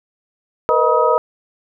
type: tone cluster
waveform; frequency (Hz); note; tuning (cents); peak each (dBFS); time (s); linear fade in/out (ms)
sine; 464.9 / 503 / 624 / 962 / 1264; A#4 / B4 / D#5 / B5 / D#6; -5 / +32 / +5 / -46 / +27; -18; 0.69-1.18; 0
effects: none